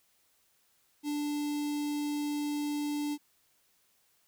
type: tone with notch filter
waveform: square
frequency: 293.7 Hz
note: D4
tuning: in tune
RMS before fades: -33 dBFS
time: 1.03-3.18 s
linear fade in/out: 50 ms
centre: 1400 Hz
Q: 0.71
effects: white hiss -70 dBFS RMS until 4.27 s